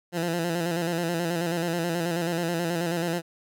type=tone with vibrato; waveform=15% pulse; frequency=170 Hz; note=F3; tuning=46 cents flat; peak=-19 dBFS; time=0.12-3.22 s; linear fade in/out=50 ms; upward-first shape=square; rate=9.3 Hz; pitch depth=51 cents each way; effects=none